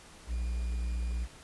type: tone with quantisation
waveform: triangle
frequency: 59.2 Hz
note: A#1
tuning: 27 cents sharp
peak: -28 dBFS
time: 0.27-1.28 s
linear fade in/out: 50 ms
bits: 9
effects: pink hiss -53 dBFS RMS until 1.43 s + resampled to 24000 Hz